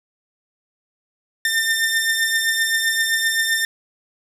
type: beating tone pair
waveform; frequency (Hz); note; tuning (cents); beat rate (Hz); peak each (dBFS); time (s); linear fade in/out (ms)
sawtooth; 1800 / 1807.7; A6 / A6; +39 / +46; 7.7; -15 / -21; 1.45-3.65; 2
effects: none